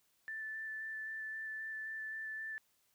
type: tone with vibrato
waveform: sine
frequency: 1760 Hz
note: A6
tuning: in tune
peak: -40 dBFS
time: 0.28-2.58 s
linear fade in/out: 0 ms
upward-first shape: square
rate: 3.8 Hz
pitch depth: 8 cents each way
effects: white hiss -75 dBFS RMS until 2.94 s